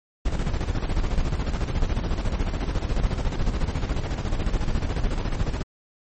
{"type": "noise with tremolo", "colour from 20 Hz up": "brown", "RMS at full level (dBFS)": -22, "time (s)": [0.25, 5.63], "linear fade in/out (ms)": 10, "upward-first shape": "square", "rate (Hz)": 14, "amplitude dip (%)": 55, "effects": ["MP3 32 kbps"]}